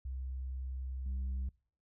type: tone with level steps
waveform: sine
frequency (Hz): 65.1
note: C2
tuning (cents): -8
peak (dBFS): -36 / -31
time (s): 0.05-1.49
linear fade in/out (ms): 5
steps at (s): 1.06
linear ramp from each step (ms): 2
effects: noise-tail reverb RT60 0.5 s tail -26 dB re dry + tanh soft clip ceiling -33 dBFS